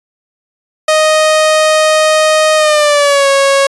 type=tone with pitch glide; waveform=sawtooth; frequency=622.3 to 551.2 Hz; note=D#5 to C#5; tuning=0 to -10 cents; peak=-3 dBFS; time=0.88-3.67 s; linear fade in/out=5 ms; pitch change=-210 cents; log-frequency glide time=2.56-3.28 s; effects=resampled to 24000 Hz